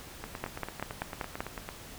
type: two click trains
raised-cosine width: 0.5 ms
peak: -22 / -17 dBFS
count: 14 / 6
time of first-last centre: 0.24-1.689 / 0.44-1.405 s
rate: 8.97 / 5.18 Hz
effects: pink hiss -47 dBFS RMS until 1.98 s